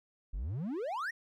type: exponential sweep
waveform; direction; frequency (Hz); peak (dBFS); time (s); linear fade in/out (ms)
triangle; up; 40.1 to 1952; -32; 0.33-1.11; 10
effects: none